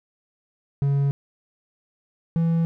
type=tone pair in turn; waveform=triangle; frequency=140 / 165.87 Hz; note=C#3 / E3; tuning=+18 / +11 cents; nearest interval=minor third; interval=293 cents; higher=second; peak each=-16 / -16 dBFS; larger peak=neither; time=0.82-1.11 / 2.36-2.65 s; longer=neither; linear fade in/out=0 ms; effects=none